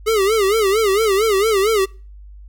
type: tone with vibrato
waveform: square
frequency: 415.3 Hz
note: G#4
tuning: in tune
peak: -14 dBFS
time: 0.06-1.86 s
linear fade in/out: 20 ms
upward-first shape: sine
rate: 4.4 Hz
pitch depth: 150 cents each way
effects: noise-tail reverb RT60 0.4 s tail -26 dB re dry + added 50 Hz sine -36 dBFS peak until 2.48 s